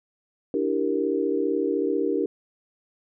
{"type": "chord", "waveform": "sine", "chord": "E half-diminished seventh", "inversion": "third", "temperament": "equal", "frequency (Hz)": [293.7, 329.6, 392, 466.2], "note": ["D4", "E4", "G4", "Bb4"], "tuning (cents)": [0, 0, 0, 0], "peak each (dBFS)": [-27, -29, -26, -27], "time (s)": [0.54, 2.26], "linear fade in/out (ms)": 2, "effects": []}